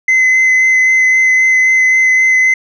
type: tone with vibrato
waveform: sine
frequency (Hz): 2045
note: C7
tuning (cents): -40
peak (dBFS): -4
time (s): 0.08-2.54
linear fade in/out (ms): 5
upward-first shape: sine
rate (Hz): 3.8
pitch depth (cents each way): 11
effects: tanh soft clip ceiling -6 dBFS